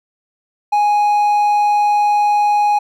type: tone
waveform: triangle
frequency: 830 Hz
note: G#5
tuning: 1 cent flat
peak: -9 dBFS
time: 0.72-2.79 s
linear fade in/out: 10 ms
effects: none